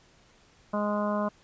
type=harmonic tone; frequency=207.7 Hz; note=G#3; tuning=in tune; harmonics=1 / 2 / 3 / 4 / 5 / 6 / 7; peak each=-29 / -39 / -30 / -41 / -33 / -38 / -43 dBFS; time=0.73-1.29 s; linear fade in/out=10 ms; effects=pink hiss -60 dBFS RMS until 1.43 s + resampled to 16000 Hz